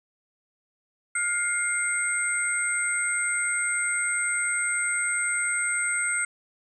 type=tone cluster; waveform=sine; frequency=1418 / 2119 / 8230 Hz; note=F6 / C7 / C9; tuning=+26 / +21 / -30 cents; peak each=-28 dBFS; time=1.15-6.25 s; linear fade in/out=5 ms; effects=none